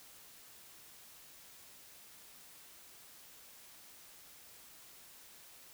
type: silence
effects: white hiss -57 dBFS RMS until 5.73 s